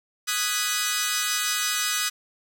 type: chord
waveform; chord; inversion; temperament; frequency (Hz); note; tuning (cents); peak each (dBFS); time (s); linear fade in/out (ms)
10% pulse; G# minor seventh; second; equal; 1244.5 / 1480 / 1661.2 / 1975.5; D#6 / F#6 / G#6 / B6; 0 / 0 / 0 / 0; -20 / -21 / -22 / -20; 0.27-2.1; 20
effects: none